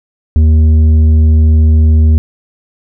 sine tone with tanh clipping, 78.4 Hz, D#2, 14 cents sharp, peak -5 dBFS, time 0.36-2.18 s, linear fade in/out 0 ms, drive 7 dB, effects none

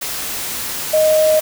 sine tone in noise, 622.3 Hz, D#5, in tune, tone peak -10 dBFS, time 0.93-1.4 s, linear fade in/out 10 ms, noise white, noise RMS -24 dBFS, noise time 0.01-1.41 s, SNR +11 dB, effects none

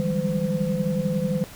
sine tone cluster, 155.7 / 171.8 / 191.6 / 202.8 / 510 Hz, D#3 / F3 / G3 / G#3 / C5, +2 / -28 / -39 / -41 / -44 cents, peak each -28 dBFS, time 0-1.44 s, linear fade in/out 0 ms, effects pink hiss -43 dBFS RMS until 1.55 s

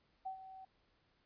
sine tone with ADSR envelope, 761 Hz, F#5, 48 cents sharp, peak -38 dBFS, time 0.25-0.65 s, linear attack 15 ms, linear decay 99 ms, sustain -12 dB, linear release 6 ms, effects pink hiss -75 dBFS RMS until 1.25 s + resampled to 11025 Hz

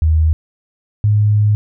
sine tone pair in turn, 79 / 105.06 Hz, D#2 / G#2, +27 / +20 cents, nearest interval perfect fourth, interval 493 cents, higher second, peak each -9 dBFS, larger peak neither, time 0.02-0.33 / 1.04-1.55 s, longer second, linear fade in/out 0 ms, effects none

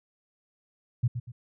sine tone with echo, 120.7 Hz, B2, 39 cents flat, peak -20 dBFS, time 1.03-1.08 s, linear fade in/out 10 ms, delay 120 ms, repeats 2, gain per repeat -9 dB, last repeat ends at 1.32 s, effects none

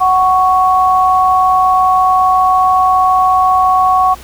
sine tone pair together, 744.5 / 1110 Hz, F#5 / C#6, +11 / +2 cents, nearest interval perfect fifth, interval 691 cents, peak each -10 dBFS, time 0-4.15 s, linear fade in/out 20 ms, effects added 60 Hz sine -35 dBFS peak until 4.23 s + pink hiss -36 dBFS RMS until 4.23 s

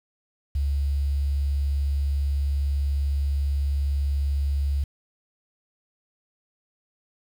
sine tone, 70.4 Hz, C#2, 27 cents sharp, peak -21 dBFS, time 0.55-4.84 s, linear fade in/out 5 ms, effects 8-bit

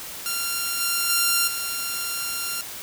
5% pulse tone with level steps, 1386 Hz, F6, 14 cents flat, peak -13 / -10 / -7 / -15 dBFS, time 0.26-2.61 s, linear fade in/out 0 ms, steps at 0.8 / 1.09 / 1.47 s, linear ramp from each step 10 ms, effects white hiss -36 dBFS RMS until 2.82 s

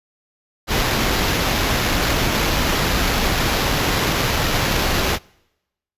pink noise with sample-and-hold, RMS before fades -19 dBFS, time 0.67-5.19 s, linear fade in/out 50 ms, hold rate 8820 Hz, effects noise-tail reverb RT60 0.9 s tail -26 dB re dry + resampled to 32000 Hz

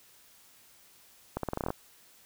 accelerating click train, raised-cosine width 1 ms, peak -17 dBFS, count 10, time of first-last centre 1.37-1.704 s, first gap 63 ms, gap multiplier 0.86, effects white hiss -59 dBFS RMS until 2.25 s

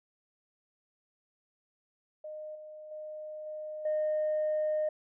sine tone with level steps, 614 Hz, D#5, 23 cents flat, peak -39 / -44 / -39 / -37 / -26 dBFS, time 2.24-4.89 s, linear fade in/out 5 ms, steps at 2.55 / 2.91 / 3.46 / 3.85 s, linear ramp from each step 5 ms, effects tanh soft clip ceiling -24 dBFS

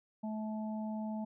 harmonic tone, 216.5 Hz, A3, 28 cents flat, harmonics 1 / 3 / 4, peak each -36 / -46 / -47 dBFS, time 0.23-1.25 s, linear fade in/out 10 ms, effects none

